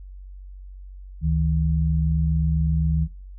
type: tone pair together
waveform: sine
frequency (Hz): 71.17 / 158.8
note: C#2 / D#3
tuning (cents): +46 / +36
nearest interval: octave + major second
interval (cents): 1390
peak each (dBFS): -21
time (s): 1.21-3.08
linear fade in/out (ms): 50
effects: noise-tail reverb RT60 0.4 s tail -24 dB re dry + added 47 Hz sine -37 dBFS peak until 3.38 s